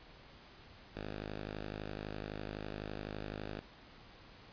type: tone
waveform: 5% pulse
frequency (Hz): 51.9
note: G#1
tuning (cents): 0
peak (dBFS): -30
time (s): 0.95-3.6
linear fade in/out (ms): 5
effects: pink hiss -57 dBFS RMS until 4.52 s + resampled to 11025 Hz